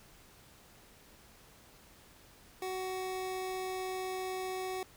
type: tone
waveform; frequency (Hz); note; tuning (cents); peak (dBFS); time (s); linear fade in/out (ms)
25% pulse; 373.7; F#4; +17; -32; 2.62-4.83; 2
effects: pink hiss -59 dBFS RMS until 4.96 s